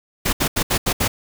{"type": "noise bursts at uneven times", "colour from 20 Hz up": "pink", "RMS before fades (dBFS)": -19, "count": 6, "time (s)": [[0.25, 0.33], [0.4, 0.48], [0.56, 0.63], [0.7, 0.78], [0.86, 0.93], [1, 1.08]], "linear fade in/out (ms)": 10, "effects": []}